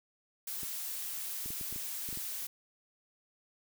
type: noise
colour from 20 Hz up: blue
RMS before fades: -39 dBFS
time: 0.47-2.47 s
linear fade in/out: 5 ms
type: clicks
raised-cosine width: 3 ms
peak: -34 dBFS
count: 9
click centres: 0.632 / 1.46 / 1.505 / 1.612 / 1.726 / 1.761 / 2.089 / 2.128 / 2.174 s
effects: none